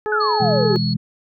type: harmonic tone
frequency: 425.5 Hz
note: G#4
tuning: 42 cents sharp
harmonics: 1 / 2 / 3 / 4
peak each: -21 / -27 / -31 / -33 dBFS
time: 0.06-0.76 s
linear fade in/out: 0 ms
type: exponential sweep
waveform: sine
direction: down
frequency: 1518 to 353.4 Hz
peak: -17 dBFS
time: 0.12-0.77 s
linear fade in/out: 2 ms
type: tone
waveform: sine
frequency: 4349 Hz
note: C#8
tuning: 34 cents flat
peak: -25 dBFS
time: 0.2-0.94 s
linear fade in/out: 10 ms
type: chord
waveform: sine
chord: E major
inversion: second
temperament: equal with one note detuned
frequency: 125.19 / 164.81 / 207.7 Hz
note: B2 / E3 / G#3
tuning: +24 / 0 / 0 cents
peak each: -22 dBFS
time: 0.4-0.97 s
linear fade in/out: 10 ms
effects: none